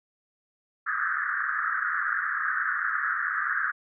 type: band-pass noise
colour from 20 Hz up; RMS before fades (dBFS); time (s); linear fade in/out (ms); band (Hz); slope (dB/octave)
white; -28; 0.86-3.72; 20; 1200 to 1800; 96
effects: none